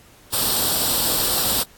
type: noise with comb filter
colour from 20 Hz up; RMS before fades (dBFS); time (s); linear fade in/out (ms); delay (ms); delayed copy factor
white; -20; 0.32-1.64; 20; 0.23; +0.65
effects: pink hiss -50 dBFS RMS until 1.77 s + AAC 64 kbps